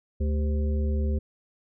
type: harmonic tone with a mistuned harmonic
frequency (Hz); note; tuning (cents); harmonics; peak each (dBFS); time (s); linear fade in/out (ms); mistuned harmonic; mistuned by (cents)
73.42; D2; 0; 1 / 3 / 5 / 7; -23 / -33 / -37 / -40; 0.2-1.19; 10; 5; +110
effects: none